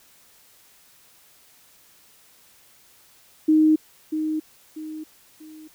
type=tone with echo; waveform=sine; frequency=311.1 Hz; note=D#4; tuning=in tune; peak=-13 dBFS; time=3.48-3.76 s; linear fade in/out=10 ms; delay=640 ms; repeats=3; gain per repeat=-9 dB; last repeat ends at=5.68 s; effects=white hiss -55 dBFS RMS until 5.74 s